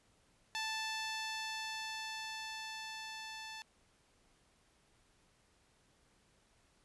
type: tone with level ramp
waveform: 10% pulse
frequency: 880 Hz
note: A5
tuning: in tune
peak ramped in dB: -28 to -37 dBFS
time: 0.55-3.62 s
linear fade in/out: 0 ms
effects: pink hiss -71 dBFS RMS until 6.84 s + resampled to 24000 Hz